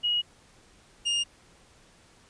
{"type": "tone pair in turn", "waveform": ["sine", "40% pulse"], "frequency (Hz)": [2896, 2831], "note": ["F#7", "F7"], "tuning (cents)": [-38, 23], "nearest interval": "unison", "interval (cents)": 39, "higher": "first", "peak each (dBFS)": -23, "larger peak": "neither", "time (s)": [[0.03, 0.22], [1.05, 1.24]], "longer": "neither", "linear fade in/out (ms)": 20, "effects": ["pink hiss -58 dBFS RMS until 2.29 s", "resampled to 22050 Hz"]}